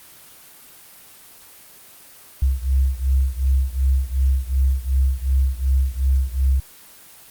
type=beating tone pair; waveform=sine; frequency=65.41 / 68.11 Hz; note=C2 / C#2; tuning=0 / -30 cents; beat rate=2.7 Hz; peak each=-18 / -20 dBFS; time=2.42-6.6 s; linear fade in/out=5 ms; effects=white hiss -45 dBFS RMS until 7.3 s + Opus 24 kbps